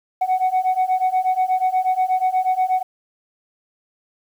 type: beating tone pair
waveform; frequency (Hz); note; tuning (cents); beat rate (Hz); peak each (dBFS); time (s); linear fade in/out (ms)
sine; 740 / 748.3; F#5 / F#5; 0 / +19; 8.3; -18 / -17; 0.21-2.83; 10
effects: tanh soft clip ceiling -13 dBFS + 8-bit

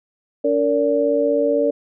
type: tone cluster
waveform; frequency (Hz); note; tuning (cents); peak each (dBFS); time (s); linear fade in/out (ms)
sine; 286.1 / 460.1 / 576; D4 / A#4 / D5; -45 / -23 / -34; -22 / -19 / -18; 0.44-1.71; 10
effects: none

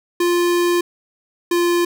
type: tone pair in turn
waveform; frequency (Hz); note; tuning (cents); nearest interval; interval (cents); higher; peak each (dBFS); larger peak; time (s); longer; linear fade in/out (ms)
square; 349.2 / 347.3; F4 / F4; 0 / -10; unison; 10; first; -15; neither; 0.2-0.81 / 1.51-1.85; first; 5
effects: none

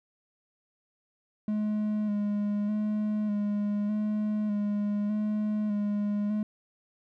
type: tone with vibrato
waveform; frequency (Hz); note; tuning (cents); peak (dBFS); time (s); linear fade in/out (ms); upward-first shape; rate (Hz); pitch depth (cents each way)
triangle; 209; G#3; +11; -24; 1.48-6.43; 2; square; 0.83; 23
effects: none

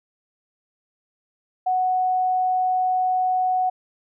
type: tone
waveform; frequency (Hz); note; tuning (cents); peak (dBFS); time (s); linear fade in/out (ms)
sine; 740; F#5; 0; -18; 1.66-3.7; 10
effects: none

